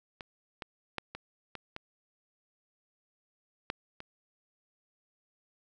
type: clicks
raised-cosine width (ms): 0.3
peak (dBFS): -25 / -22 / -17 / -24 / -24 / -23 / -16 / -27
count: 8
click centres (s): 0.208 / 0.622 / 0.983 / 1.15 / 1.553 / 1.764 / 3.701 / 4.004
effects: none